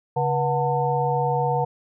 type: tone cluster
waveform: sine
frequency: 140.6 / 484.2 / 734 / 896 Hz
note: C#3 / B4 / F#5 / A5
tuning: +25 / -34 / -14 / +31 cents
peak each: -25 dBFS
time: 0.16-1.65 s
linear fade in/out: 10 ms
effects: none